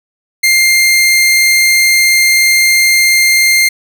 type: tone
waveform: sawtooth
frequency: 2107 Hz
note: C7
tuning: 12 cents sharp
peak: -3 dBFS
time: 0.43-3.69 s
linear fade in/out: 10 ms
effects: none